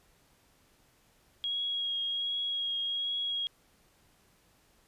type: tone with vibrato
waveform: sine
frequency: 3294 Hz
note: G#7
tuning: 15 cents flat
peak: -30 dBFS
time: 1.44-3.47 s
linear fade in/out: 0 ms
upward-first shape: triangle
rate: 1.3 Hz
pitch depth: 18 cents each way
effects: pink hiss -66 dBFS RMS until 4.87 s + resampled to 32000 Hz